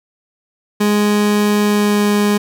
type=tone with pitch glide; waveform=30% pulse; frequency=207.8 to 206.5 Hz; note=G#3 to G#3; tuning=+1 to -10 cents; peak=-9 dBFS; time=0.8-2.38 s; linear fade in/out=10 ms; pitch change=-11 cents; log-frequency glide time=1.6-2.06 s; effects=none